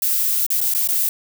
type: noise with dropouts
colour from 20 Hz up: violet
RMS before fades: -19 dBFS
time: 0.02-1.09 s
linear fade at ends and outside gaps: 2 ms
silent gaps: 0.465-0.503 / 0.605-0.613 / 0.739-0.748 / 0.875-0.887 s
effects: none